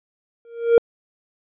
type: tone with exponential growth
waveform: triangle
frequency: 466.2 Hz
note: A#4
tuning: in tune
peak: -4 dBFS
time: 0.45-0.78 s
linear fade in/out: 1 ms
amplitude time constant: 70 ms
effects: tanh soft clip ceiling -1 dBFS + resampled to 8000 Hz